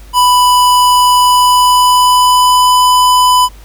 square tone with pitch glide, 992 to 999.5 Hz, B5 to B5, +7 to +20 cents, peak -6 dBFS, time 0.13-3.49 s, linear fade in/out 50 ms, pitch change +13 cents, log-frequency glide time 1.19-2.79 s, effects added 50 Hz sine -32 dBFS peak until 3.64 s + pink hiss -42 dBFS RMS until 3.64 s

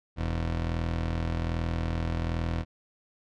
20% pulse tone pair together, 41.25 / 82.5 Hz, E1 / E2, +2 / +2 cents, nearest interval octave, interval 1200 cents, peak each -27 dBFS, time 0.16-2.65 s, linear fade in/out 50 ms, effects low-pass 4000 Hz 12 dB/octave

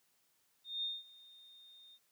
sine tone with ADSR envelope, 3660 Hz, A#7, 32 cents flat, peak -34 dBFS, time 0.64-1.99 s, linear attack 190 ms, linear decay 200 ms, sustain -22 dB, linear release 49 ms, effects white hiss -75 dBFS RMS until 2.11 s + high-pass 80 Hz 12 dB/octave

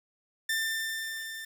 sawtooth tone with level ramp, 1789 Hz, A6, 28 cents sharp, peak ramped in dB -23 to -35 dBFS, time 0.49-1.45 s, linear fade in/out 5 ms, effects 9-bit

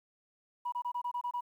sine tone bursts, 972 Hz, B5, 28 cents flat, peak -31 dBFS, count 8, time 0.65-1.409 s, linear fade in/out 10 ms, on 73 ms, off 25 ms, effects tanh soft clip ceiling -28 dBFS + 11-bit

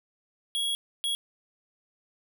square tone bursts at uneven times, 3322 Hz, G#7, in tune, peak -27 dBFS, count 2, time 0.55-0.75 / 1.04-1.15 s, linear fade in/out 0 ms, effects 10-bit

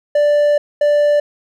triangle tone bursts at uneven times, 587.3 Hz, D5, in tune, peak -8 dBFS, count 2, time 0.15-0.58 / 0.81-1.2 s, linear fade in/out 5 ms, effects none

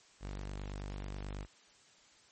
sawtooth tone, 49.24 Hz, G1, 8 cents sharp, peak -36 dBFS, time 0.2-1.47 s, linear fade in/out 50 ms, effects white hiss -63 dBFS RMS until 2.31 s + MP3 32 kbps

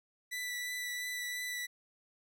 sawtooth tone with vibrato, 1975.5 Hz, B6, in tune, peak -33 dBFS, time 0.31-1.67 s, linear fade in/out 20 ms, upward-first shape triangle, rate 2.9 Hz, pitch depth 15 cents each way, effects none

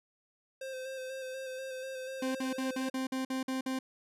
square tone with vibrato, 523.3 Hz, C5, in tune, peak -39 dBFS, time 0.61-2.9 s, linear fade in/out 5 ms, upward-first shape square, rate 4.1 Hz, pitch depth 21 cents each way
40% pulse tone bursts, 261.6 Hz, C4, in tune, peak -31 dBFS, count 9, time 2.22-3.79 s, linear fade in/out 5 ms, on 130 ms, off 50 ms
effects low-pass 12000 Hz 12 dB/octave

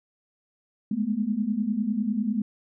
sine tone cluster, 204.4 / 214.5 / 244.3 Hz, G#3 / A3 / B3, -27 / -44 / -19 cents, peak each -30 / -26 / -29 dBFS, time 0.91-2.42 s, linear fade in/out 5 ms, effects none

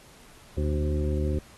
harmonic tone with a mistuned harmonic, 74.8 Hz, D2, 32 cents sharp, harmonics 1 / 2 / 3 / 4 / 5 / 7, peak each -25 / -33 / -35 / -35 / -33 / -38 dBFS, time 0.57-1.39 s, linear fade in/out 5 ms, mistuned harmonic 1, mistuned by +35 cents, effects pink hiss -53 dBFS RMS until 1.57 s + AAC 32 kbps

